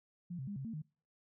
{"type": "tone with pitch steps", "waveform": "sine", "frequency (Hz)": [175.2, 132.4, 202.7, 135, 226.1, 153.3], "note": ["F3", "C3", "G#3", "C#3", "A3", "D#3"], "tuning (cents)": [6, 21, -42, -45, 47, -25], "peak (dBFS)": -39, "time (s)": [0.3, 0.822], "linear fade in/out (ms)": 10, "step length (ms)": 87, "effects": ["noise-tail reverb RT60 0.4 s tail -26 dB re dry"]}